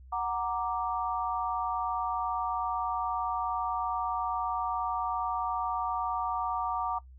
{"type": "chord", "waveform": "sine", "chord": "Gb augmented", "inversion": "none", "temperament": "equal", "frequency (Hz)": [740, 932.3, 1174.7], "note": ["Gb5", "Bb5", "D6"], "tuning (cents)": [0, 0, 0], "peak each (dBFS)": -33, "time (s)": [0.12, 6.99], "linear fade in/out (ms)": 10, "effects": ["noise-tail reverb RT60 0.1 s tail -18 dB re dry", "added 64 Hz sine -48 dBFS peak until 7.18 s"]}